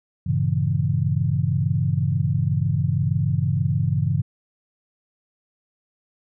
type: chord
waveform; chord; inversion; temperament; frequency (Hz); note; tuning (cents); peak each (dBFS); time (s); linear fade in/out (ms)
sine; G diminished seventh; none; equal; 98 / 116.54 / 138.59 / 164.81; G2 / Bb2 / Db3 / Fb3; 0 / 0 / 0 / 0; -24 / -26 / -22 / -25; 0.26-4.22; 10
effects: none